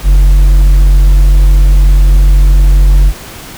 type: tone with hard clipping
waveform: triangle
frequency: 46.25 Hz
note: F#1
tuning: in tune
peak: -3 dBFS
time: 0.03-3.13 s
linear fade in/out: 50 ms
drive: 7 dB
effects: pink hiss -28 dBFS RMS until 3.57 s